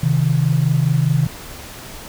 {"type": "tone pair together", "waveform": "sine", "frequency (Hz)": [131.7, 156.62], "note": ["C3", "D#3"], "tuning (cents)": [12, 12], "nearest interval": "minor third", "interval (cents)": 300, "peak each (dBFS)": -16, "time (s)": [0.03, 1.27], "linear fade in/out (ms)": 5, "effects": ["pink hiss -35 dBFS RMS until 2.08 s"]}